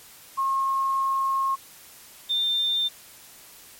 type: tone pair in turn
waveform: sine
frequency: 1079 / 3597 Hz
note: C#6 / A7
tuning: -47 / +37 cents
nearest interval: octave + major sixth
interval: 2084 cents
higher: second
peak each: -21 dBFS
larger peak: neither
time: 0.37-1.56 / 2.29-2.89 s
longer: first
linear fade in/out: 20 ms
effects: white hiss -48 dBFS RMS until 3.79 s + MP3 64 kbps